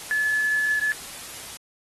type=tone in noise; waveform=sine; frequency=1720 Hz; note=A6; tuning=40 cents flat; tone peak=-20 dBFS; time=0.11-0.92 s; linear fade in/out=0 ms; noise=white; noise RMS=-38 dBFS; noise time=0-1.57 s; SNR=+15 dB; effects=AAC 32 kbps